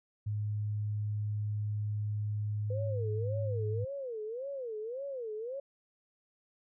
sine tone, 105 Hz, G#2, 19 cents sharp, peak -31 dBFS, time 0.26-3.85 s, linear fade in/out 10 ms
sine tone with vibrato, 488.9 Hz, B4, 18 cents flat, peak -36 dBFS, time 2.7-5.6 s, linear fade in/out 5 ms, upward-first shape sine, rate 1.8 Hz, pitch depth 240 cents each way
effects none

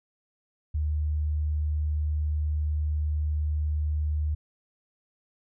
sine tone, 75.7 Hz, D#2, 47 cents flat, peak -24 dBFS, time 0.74-4.35 s, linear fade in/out 10 ms, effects none

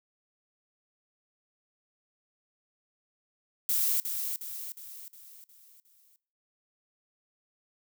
violet noise with echo, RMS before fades -27 dBFS, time 3.69-4 s, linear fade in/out 0 ms, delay 360 ms, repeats 6, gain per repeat -6 dB, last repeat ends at 6.16 s, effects noise-tail reverb RT60 0.5 s tail -21 dB re dry

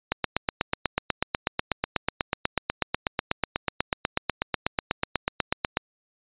click train, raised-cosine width 0.3 ms, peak -6 dBFS, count 47, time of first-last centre 0.12-5.771 s, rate 8.14 Hz, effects resampled to 8000 Hz

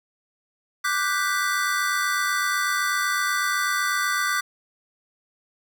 square chord, G major seventh, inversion second, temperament equal, 1174.7 / 1480 / 1568 / 1975.5 Hz, D6 / F#6 / G6 / B6, 0 / 0 / 0 / 0 cents, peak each -27 / -28 / -29 / -29 dBFS, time 0.84-4.41 s, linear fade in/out 10 ms, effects none

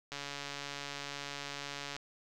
click train, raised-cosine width 0.2 ms, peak -23 dBFS, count 263, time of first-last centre 0.12-1.965 s, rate 142 Hz, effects none

